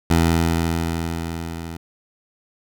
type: tone with level ramp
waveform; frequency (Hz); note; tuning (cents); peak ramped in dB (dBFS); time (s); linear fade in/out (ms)
15% pulse; 83; E2; +12; -7 to -24; 0.1-1.77; 5
effects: none